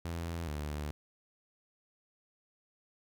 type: tone pair in turn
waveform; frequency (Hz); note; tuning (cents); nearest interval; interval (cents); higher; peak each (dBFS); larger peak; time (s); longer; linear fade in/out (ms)
sawtooth; 84 / 74.34; E2 / D2; +33 / +22; major second; 211; first; -32 / -32; neither; 0.05-0.48 / 0.48-0.91; neither; 0
effects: none